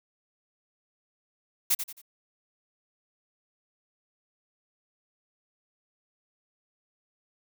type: noise with echo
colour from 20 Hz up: blue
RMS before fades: -23 dBFS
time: 1.7-1.75 s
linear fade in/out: 10 ms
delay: 89 ms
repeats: 3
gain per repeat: -9 dB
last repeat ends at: 2.017 s
effects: none